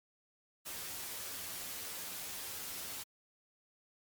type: noise with comb filter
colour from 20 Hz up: white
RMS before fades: -43 dBFS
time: 0.65-3.04 s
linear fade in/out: 20 ms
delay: 11 ms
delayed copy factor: +0.65
effects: MP3 96 kbps